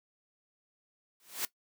white noise with exponential growth, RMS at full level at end -30 dBFS, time 1.2-1.45 s, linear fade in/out 1 ms, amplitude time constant 54 ms, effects noise-tail reverb RT60 0.1 s tail -18 dB re dry + high-pass 200 Hz 12 dB/octave

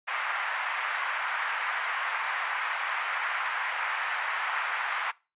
white band-pass noise, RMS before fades -31 dBFS, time 0.07-5.12 s, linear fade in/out 20 ms, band 870 to 2100 Hz, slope 24 dB/octave, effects noise-tail reverb RT60 0.3 s tail -23 dB re dry + resampled to 8000 Hz

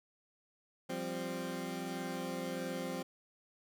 20% pulse chord, F suspended second, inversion none, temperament equal, 174.61 / 196 / 261.6 Hz, F3 / G3 / C4, 0 / 0 / 0 cents, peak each -37 / -39 / -36 dBFS, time 0.89-3.03 s, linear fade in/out 10 ms, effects none

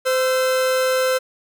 45% pulse tone pair together, 516.1 / 1334 Hz, C5 / E6, -24 / +20 cents, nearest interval octave + major third, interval 1644 cents, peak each -17 / -26 dBFS, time 0.05-1.19 s, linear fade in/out 20 ms, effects none

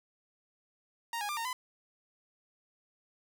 sawtooth tone with pitch steps, 930 / 825 / 1192 / 919 / 1010 Hz, A#5 / G#5 / D6 / A#5 / B5, -4 / -12 / +25 / -25 / +39 cents, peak -30 dBFS, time 1.13-1.53 s, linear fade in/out 2 ms, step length 80 ms, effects none

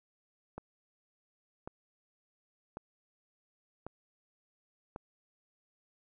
click train, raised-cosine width 1 ms, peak -27 dBFS, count 5, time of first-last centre 0.58-4.961 s, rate 0.913 Hz, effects none

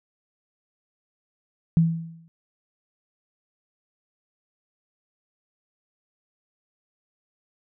sine tone with exponential decay, 164.81 Hz, E3, in tune, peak -12 dBFS, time 1.77-2.28 s, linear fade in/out 0 ms, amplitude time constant 110 ms, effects none

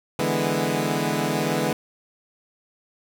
15% pulse chord, E dominant seventh, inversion third, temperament equal, 146.83 / 164.81 / 207.7 / 246.9 Hz, D3 / E3 / G#3 / B3, 0 / 0 / 0 / 0 cents, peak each -21 dBFS, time 0.19-1.73 s, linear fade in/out 2 ms, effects none

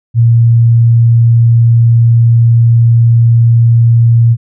sine tone, 116.54 Hz, A#2, in tune, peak -3 dBFS, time 0.14-4.37 s, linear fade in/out 50 ms, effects none

